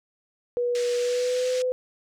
sine tone with pitch glide, 485.1 to 506 Hz, B4 to B4, -31 to +42 cents, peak -22 dBFS, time 0.57-1.72 s, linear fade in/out 0 ms, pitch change +73 cents, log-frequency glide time 0.97-1.5 s
white band-pass noise, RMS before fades -38 dBFS, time 0.75-1.62 s, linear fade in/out 0 ms, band 1500 to 6900 Hz, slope 24 dB/octave
effects none

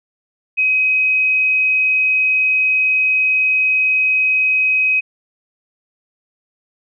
sine tone, 2529 Hz, D#7, 28 cents sharp, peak -12 dBFS, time 0.57-5.01 s, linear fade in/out 20 ms, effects none

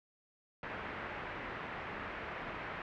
white low-pass noise, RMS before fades -43 dBFS, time 0.63-2.82 s, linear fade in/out 2 ms, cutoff 2100 Hz, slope 24 dB/octave, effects none

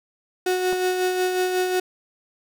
35% pulse tone with tremolo, 367.1 Hz, F#4, 14 cents flat, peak -17 dBFS, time 0.46-1.8 s, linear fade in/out 5 ms, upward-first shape sine, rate 5.5 Hz, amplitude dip 40%
clicks, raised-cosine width 1 ms, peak -21 dBFS, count 2, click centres 0.726 / 0.731 s
effects none

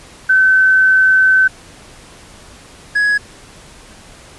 sine / triangle tone pair in turn, 1529 / 1672.7 Hz, G6 / G#6, -44 / +12 cents, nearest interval major second, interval 156 cents, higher second, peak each -7 / -9 dBFS, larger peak first, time 0.29-1.48 / 2.95-3.18 s, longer first, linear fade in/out 10 ms, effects pink hiss -40 dBFS RMS until 4.38 s + resampled to 24000 Hz

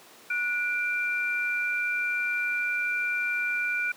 sine tone pair together, 1463 / 2364 Hz, F#6 / D7, -20 / +11 cents, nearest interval minor sixth, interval 831 cents, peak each -28 dBFS, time 0.3-3.92 s, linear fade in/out 5 ms, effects pink hiss -51 dBFS RMS until 3.96 s + high-pass 300 Hz 12 dB/octave

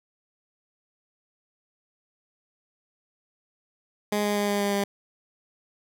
15% pulse tone with pitch steps, 207.7 / 206.3 / 204.8 / 203.4 / 202 / 200.6 Hz, G#3 / G#3 / G#3 / G#3 / G#3 / G3, 0 / -11 / -24 / -36 / -48 / +40 cents, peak -17 dBFS, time 4.12-4.84 s, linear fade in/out 5 ms, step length 120 ms, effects none

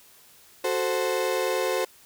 35% pulse chord, F# diminished, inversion none, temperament equal, 370 / 440 / 523.3 Hz, F#4 / A4 / C5, 0 / 0 / 0 cents, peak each -27 / -28 / -25 dBFS, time 0.64-1.85 s, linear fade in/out 5 ms, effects white hiss -54 dBFS RMS until 2.05 s

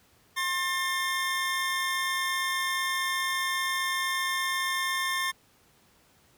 25% pulse tone pair together, 1065 / 1791.2 Hz, C6 / A6, +30 / +30 cents, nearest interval major sixth, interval 900 cents, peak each -26 dBFS, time 0.36-5.32 s, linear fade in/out 20 ms, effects pink hiss -62 dBFS RMS until 6.37 s + high-pass 60 Hz 12 dB/octave

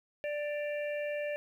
harmonic tone with a mistuned harmonic, 589 Hz, D5, 5 cents sharp, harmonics 1 / 3 / 4 / 5, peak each -33 / -43 / -45 / -47 dBFS, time 0.24-1.36 s, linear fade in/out 0 ms, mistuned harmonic 5, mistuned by -110 cents, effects 11-bit

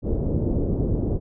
pink low-pass noise, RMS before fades -23 dBFS, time 0.02-1.2 s, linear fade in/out 50 ms, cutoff 470 Hz, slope 24 dB/octave, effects none

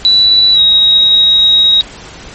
sine tone with pitch glide, 3951 to 3797 Hz, B7 to A#7, 0 to +31 cents, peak -4 dBFS, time 0.05-1.81 s, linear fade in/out 0 ms, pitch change -69 cents, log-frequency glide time 0.53-0.6 s, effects pink hiss -31 dBFS RMS until 2.34 s + MP3 32 kbps

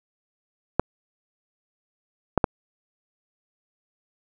clicks, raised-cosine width 1 ms, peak -3 dBFS, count 3, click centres 0.796 / 2.377 / 2.442 s, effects none

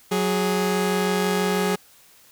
sawtooth tone pair together, 184.53 / 415.3 Hz, F#3 / G#4, -4 / 0 cents, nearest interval octave + major second, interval 1404 cents, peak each -19 dBFS, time 0.11-1.76 s, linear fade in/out 10 ms, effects white hiss -53 dBFS RMS until 2.31 s

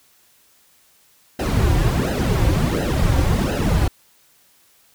brown noise with flanger, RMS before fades -18 dBFS, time 1.39-3.88 s, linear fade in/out 5 ms, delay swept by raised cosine 0.87 to 4.77 ms, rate 1.4 Hz, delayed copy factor -0.9, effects white hiss -56 dBFS RMS until 4.94 s

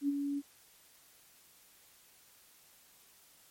sine tone with ADSR envelope, 283.3 Hz, C#4, 38 cents sharp, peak -26 dBFS, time 0.01-0.42 s, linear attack 76 ms, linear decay 26 ms, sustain -6 dB, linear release 41 ms, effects white hiss -62 dBFS RMS until 3.5 s + MP3 64 kbps

